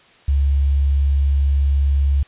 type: tone with quantisation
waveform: sine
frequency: 69.7 Hz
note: C#2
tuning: 10 cents sharp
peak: -13 dBFS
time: 0.28-2.23 s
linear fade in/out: 5 ms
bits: 7
effects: white hiss -50 dBFS RMS until 2.27 s + resampled to 8000 Hz